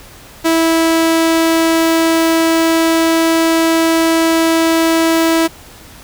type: tone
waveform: sawtooth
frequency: 327.3 Hz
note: E4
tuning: 12 cents flat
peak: -6 dBFS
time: 0.44-5.48 s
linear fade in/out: 20 ms
effects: pink hiss -38 dBFS RMS until 6.03 s